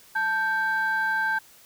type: tone pair together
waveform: sine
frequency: 880 / 1568 Hz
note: A5 / G6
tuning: 0 / 0 cents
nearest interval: minor seventh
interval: 1000 cents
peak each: -26 / -22 dBFS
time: 0.15-1.39 s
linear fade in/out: 10 ms
effects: tanh soft clip ceiling -18 dBFS + white hiss -53 dBFS RMS until 1.65 s